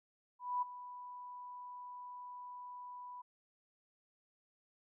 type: tone with ADSR envelope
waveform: sine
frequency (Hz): 987.8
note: B5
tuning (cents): 0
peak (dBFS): -31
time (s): 0.39-3.22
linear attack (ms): 230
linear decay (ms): 13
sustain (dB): -15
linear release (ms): 10
effects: none